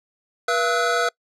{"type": "tone cluster", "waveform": "square", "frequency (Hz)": [482.4, 681, 1293, 1478], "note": ["B4", "F5", "E6", "F#6"], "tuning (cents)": [-41, -44, -34, -2], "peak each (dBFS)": -25, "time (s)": [0.48, 1.09], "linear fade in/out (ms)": 5, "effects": ["noise-tail reverb RT60 0.1 s tail -25 dB re dry", "low-pass 7000 Hz 12 dB/octave"]}